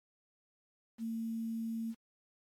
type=tone with quantisation; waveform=sine; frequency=226.6 Hz; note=A#3; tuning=49 cents flat; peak=-35 dBFS; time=0.98-1.95 s; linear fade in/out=50 ms; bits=10; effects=AAC 64 kbps